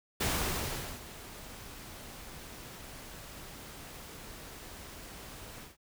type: noise with ADSR envelope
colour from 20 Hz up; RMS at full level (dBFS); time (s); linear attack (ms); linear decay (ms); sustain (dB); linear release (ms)
pink; -30; 0.2-5.77; 11; 790; -17; 150
effects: none